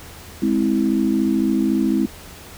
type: chord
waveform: sine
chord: Ab augmented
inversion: none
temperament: equal with one note detuned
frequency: 207.7 / 261.6 / 325.5 Hz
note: Ab3 / C4 / E4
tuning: 0 / 0 / -22 cents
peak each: -20 dBFS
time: 0.42-2.06 s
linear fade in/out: 5 ms
effects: added 81 Hz sine -45 dBFS peak until 2.57 s + pink hiss -40 dBFS RMS until 2.57 s